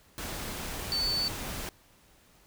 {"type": "tone in noise", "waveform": "sine", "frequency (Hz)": 4503, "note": "C#8", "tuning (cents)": 26, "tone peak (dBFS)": -27, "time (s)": [0.92, 1.28], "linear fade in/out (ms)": 0, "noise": "pink", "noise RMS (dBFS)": -37, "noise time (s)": [0.18, 1.69], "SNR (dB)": 7, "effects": ["pink hiss -61 dBFS RMS until 2.46 s"]}